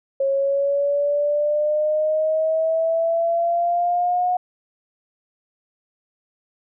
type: exponential sweep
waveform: sine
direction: up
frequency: 543 to 727 Hz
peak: -17 dBFS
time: 0.2-4.37 s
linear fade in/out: 5 ms
effects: none